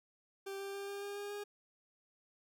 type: tone with pitch steps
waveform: 40% pulse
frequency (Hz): 392 / 395 / 397.9 / 400.9 / 404 / 407 / 410.1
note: G4 / G4 / G4 / G4 / G#4 / G#4 / G#4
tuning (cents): 0 / +13 / +26 / +39 / -48 / -35 / -22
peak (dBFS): -40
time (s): 0.46-1.44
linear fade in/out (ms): 10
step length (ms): 140
effects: none